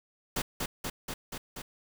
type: noise with echo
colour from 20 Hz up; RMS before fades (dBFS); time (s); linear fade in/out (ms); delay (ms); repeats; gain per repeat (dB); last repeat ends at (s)
pink; -31; 0.36-0.42; 5; 240; 5; -2; 1.62
effects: none